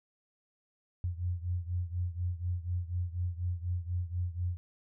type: beating tone pair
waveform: sine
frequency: 87.31 / 91.41 Hz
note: F2 / F#2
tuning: 0 / -20 cents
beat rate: 4.1 Hz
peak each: -33 / -36 dBFS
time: 1.04-4.57 s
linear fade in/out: 0 ms
effects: none